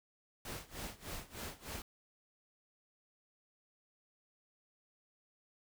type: noise with tremolo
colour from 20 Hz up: pink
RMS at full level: -43 dBFS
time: 0.45-1.82 s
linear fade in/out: 2 ms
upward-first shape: sine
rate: 3.3 Hz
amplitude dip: 90%
effects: none